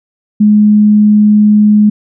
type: tone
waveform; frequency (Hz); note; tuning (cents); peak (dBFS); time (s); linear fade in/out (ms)
sine; 210.1; G#3; +20; -3; 0.4-1.9; 10
effects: none